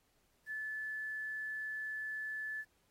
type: tone with quantisation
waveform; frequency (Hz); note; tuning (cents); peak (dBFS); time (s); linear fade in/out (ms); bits
sine; 1736; A6; -24; -38; 0.46-2.65; 50; 11
effects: pink hiss -75 dBFS RMS until 2.9 s + AAC 48 kbps